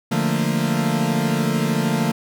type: chord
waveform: 40% pulse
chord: Bb major seventh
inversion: first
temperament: equal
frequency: 146.83 / 174.61 / 220 / 233.1 Hz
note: D3 / F3 / A3 / Bb3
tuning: 0 / 0 / 0 / 0 cents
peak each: -23 dBFS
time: 0.11-2.12 s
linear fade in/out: 10 ms
effects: none